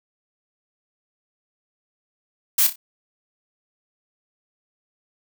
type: noise with echo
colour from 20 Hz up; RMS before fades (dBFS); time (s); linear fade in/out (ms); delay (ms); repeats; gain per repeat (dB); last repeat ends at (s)
blue; -17; 2.58-2.67; 5; 30; 3; -9; 2.76
effects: none